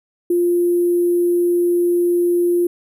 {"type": "tone with sample-and-hold", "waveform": "sine", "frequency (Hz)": 349.2, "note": "F4", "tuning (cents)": 0, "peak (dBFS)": -13, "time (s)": [0.3, 2.67], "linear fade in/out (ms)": 5, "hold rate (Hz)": 11025, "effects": []}